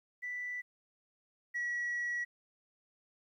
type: tone pair in turn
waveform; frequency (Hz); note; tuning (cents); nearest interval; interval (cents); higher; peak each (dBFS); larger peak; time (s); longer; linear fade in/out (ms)
sine; 1975.5 / 1927; B6 / B6; 0 / -43; unison; 43; first; -36 / -31; second; 0.22-0.62 / 1.54-2.25; second; 20
effects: tanh soft clip ceiling -31 dBFS + 12-bit